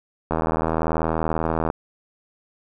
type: click train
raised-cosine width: 1 ms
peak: -8 dBFS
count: 113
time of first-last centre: 0.31-1.701 s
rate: 80.5 Hz
effects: none